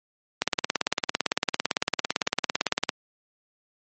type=click train; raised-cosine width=0.2 ms; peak=-4 dBFS; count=45; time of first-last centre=0.42-2.892 s; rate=17.8 Hz; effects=high-pass 200 Hz 12 dB/octave + MP3 32 kbps